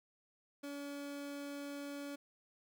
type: tone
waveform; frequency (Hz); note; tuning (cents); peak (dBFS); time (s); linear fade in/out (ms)
30% pulse; 284.5; C#4; +45; -40; 0.63-2.16; 10
effects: none